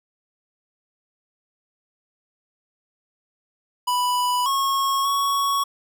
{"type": "tone with pitch steps", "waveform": "square", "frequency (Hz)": [988, 1093, 1114], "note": ["B5", "C#6", "C#6"], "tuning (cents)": [0, -25, 8], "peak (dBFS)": -20, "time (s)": [3.87, 5.64], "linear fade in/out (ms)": 10, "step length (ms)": 590, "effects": ["10-bit"]}